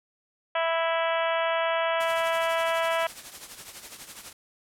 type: harmonic tone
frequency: 329.6 Hz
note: E4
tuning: in tune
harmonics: 2 / 3 / 4 / 5 / 6 / 7 / 8 / 9 / 10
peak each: -26 / -30 / -32 / -34 / -36 / -37 / -38 / -39 / -40 dBFS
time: 0.55-3.07 s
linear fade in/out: 5 ms
type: noise with tremolo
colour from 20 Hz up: white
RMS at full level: -39 dBFS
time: 2-4.33 s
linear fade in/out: 5 ms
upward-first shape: triangle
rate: 12 Hz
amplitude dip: 70%
effects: low-pass 12000 Hz 12 dB/octave